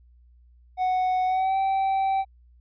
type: tone with pitch glide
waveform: triangle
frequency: 740 to 774.1 Hz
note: F#5 to G5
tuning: 0 to -22 cents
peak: -19 dBFS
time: 0.77-2.25 s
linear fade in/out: 50 ms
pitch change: +78 cents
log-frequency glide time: 1.26-1.57 s
effects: added 60 Hz sine -52 dBFS peak until 2.6 s + resampled to 11025 Hz